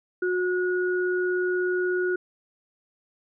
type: tone pair together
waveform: sine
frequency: 363.3 / 1453.2 Hz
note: F#4 / F#6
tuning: -32 / -32 cents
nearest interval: 2 octaves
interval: 2400 cents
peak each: -23 / -29 dBFS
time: 0.22-2.16 s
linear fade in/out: 5 ms
effects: none